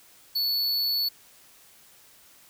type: tone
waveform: square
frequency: 4435 Hz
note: C#8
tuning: in tune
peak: -24 dBFS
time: 0.35-1.09 s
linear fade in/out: 10 ms
effects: white hiss -55 dBFS RMS until 2.49 s

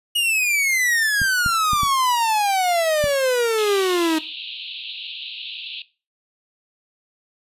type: exponential sweep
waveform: 45% pulse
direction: down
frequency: 2900 to 311.1 Hz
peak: -17 dBFS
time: 0.15-4.19 s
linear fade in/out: 10 ms
type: clicks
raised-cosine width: 5 ms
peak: -15 dBFS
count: 5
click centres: 1.217 / 1.462 / 1.733 / 1.833 / 3.041 s
type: band-pass noise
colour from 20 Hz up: pink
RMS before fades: -33 dBFS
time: 3.58-5.82 s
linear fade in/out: 2 ms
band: 2600 to 4100 Hz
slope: 96 dB/octave
effects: noise-tail reverb RT60 0.3 s tail -17 dB re dry + resampled to 32000 Hz

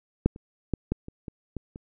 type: clicks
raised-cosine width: 3 ms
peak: -6 / -29 / -12 / -12 / -26 / -23 / -20 / -27 dBFS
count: 8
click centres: 0.26 / 0.361 / 0.737 / 0.92 / 1.084 / 1.282 / 1.567 / 1.759 s
effects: none

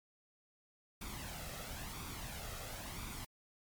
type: noise with flanger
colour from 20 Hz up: pink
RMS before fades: -45 dBFS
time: 1.01-3.25 s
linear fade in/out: 5 ms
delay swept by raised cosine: 0.84 to 1.56 ms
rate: 0.97 Hz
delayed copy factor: +0.55
effects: MP3 96 kbps

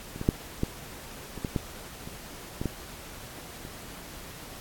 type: clicks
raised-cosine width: 3 ms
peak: -25 / -19 / -7 / -12 / -24 / -16 / -13 / -26 / -18 / -14 / -29 dBFS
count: 11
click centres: 0.161 / 0.214 / 0.289 / 0.634 / 1.377 / 1.448 / 1.562 / 2.075 / 2.615 / 2.657 / 3.651 s
effects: pink hiss -44 dBFS RMS until 4.6 s + AAC 64 kbps

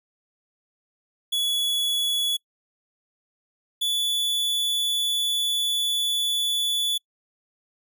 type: tone pair in turn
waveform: 45% pulse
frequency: 3393 / 3450 Hz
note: G#7 / A7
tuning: +36 / -35 cents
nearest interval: unison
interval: 29 cents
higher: second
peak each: -22 dBFS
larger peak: neither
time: 1.32-2.37 / 3.81-6.98 s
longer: second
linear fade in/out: 10 ms
effects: noise-tail reverb RT60 0.1 s tail -26 dB re dry

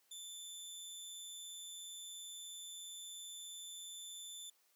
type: tone with amplitude modulation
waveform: 20% pulse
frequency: 3523 Hz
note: A7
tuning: 1 cent sharp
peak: -40 dBFS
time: 0.11-4.5 s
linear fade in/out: 5 ms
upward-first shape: sine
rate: 179 Hz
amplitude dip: 35%
effects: white hiss -74 dBFS RMS until 4.75 s + high-pass 300 Hz 12 dB/octave

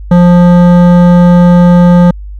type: tone with hard clipping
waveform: sine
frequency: 176 Hz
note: F3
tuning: 14 cents sharp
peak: -3 dBFS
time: 0.11-2.11 s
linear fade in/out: 5 ms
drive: 13 dB
effects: added 50 Hz sine -21 dBFS peak until 2.39 s

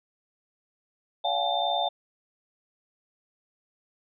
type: tone cluster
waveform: sine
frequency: 573 / 697 / 760 / 849 / 3588 Hz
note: D5 / F5 / F#5 / G#5 / A7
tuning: -43 / -4 / +46 / +38 / +33 cents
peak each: -33 / -28 / -31 / -31 / -30 dBFS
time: 1.24-1.89 s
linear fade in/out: 10 ms
effects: none

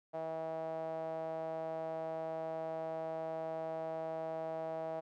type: tone with band-pass filter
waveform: sawtooth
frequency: 161.1 Hz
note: E3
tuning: 39 cents flat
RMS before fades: -40 dBFS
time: 0.13-5.01 s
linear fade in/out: 20 ms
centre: 680 Hz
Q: 5.7
effects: none

